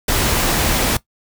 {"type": "noise", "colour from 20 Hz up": "pink", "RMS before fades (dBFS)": -17, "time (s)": [0.08, 0.97], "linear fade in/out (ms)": 5, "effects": ["noise-tail reverb RT60 0.1 s tail -18 dB re dry"]}